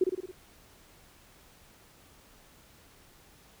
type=tone with echo; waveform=sine; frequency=370 Hz; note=F#4; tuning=in tune; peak=-20 dBFS; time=0.01-0.04 s; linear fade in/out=5 ms; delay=55 ms; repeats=5; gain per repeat=-4 dB; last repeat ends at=0.315 s; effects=pink hiss -58 dBFS RMS until 3.6 s